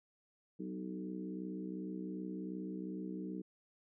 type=harmonic tone with a mistuned harmonic; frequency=62.7 Hz; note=B1; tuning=27 cents sharp; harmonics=3 / 4 / 5 / 6 / 7; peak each=-43 / -49 / -44 / -51 / -52 dBFS; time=0.59-3.42 s; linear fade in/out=10 ms; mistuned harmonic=5; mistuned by=-20 cents; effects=none